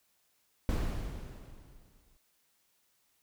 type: noise with exponential decay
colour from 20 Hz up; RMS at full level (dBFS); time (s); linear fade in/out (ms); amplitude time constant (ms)
brown; -28; 0.69-2.17; 1; 320
effects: white hiss -73 dBFS RMS until 3.22 s